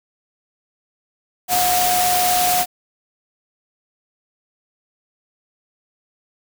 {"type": "tone in noise", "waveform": "sine", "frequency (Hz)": 722, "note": "F#5", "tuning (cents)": -43, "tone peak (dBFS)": -17, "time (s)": [1.48, 2.66], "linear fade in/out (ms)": 50, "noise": "white", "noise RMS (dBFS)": -20, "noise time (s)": [1.48, 2.66], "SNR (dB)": 0, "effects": []}